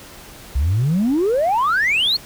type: exponential sweep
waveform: sine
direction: up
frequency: 61.74 to 4460 Hz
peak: -13 dBFS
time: 0.55-2.17 s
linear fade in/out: 10 ms
effects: tanh soft clip ceiling -12 dBFS + pink hiss -40 dBFS RMS until 2.25 s